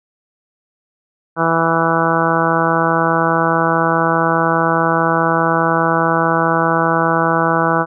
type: harmonic tone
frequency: 164.81 Hz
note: E3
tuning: in tune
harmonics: 1 / 2 / 3 / 4 / 5 / 6 / 7 / 8 / 9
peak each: -21 / -21 / -21 / -21 / -21 / -21 / -21 / -21 / -21 dBFS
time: 1.36-7.86 s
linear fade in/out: 50 ms
effects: none